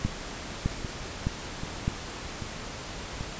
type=two click trains; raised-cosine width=5 ms; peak=-13 / -21 dBFS; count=4 / 5; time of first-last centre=0.05-1.879 / 0.06-3.21 s; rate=1.64 / 1.27 Hz; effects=pink hiss -38 dBFS RMS until 3.39 s + resampled to 16000 Hz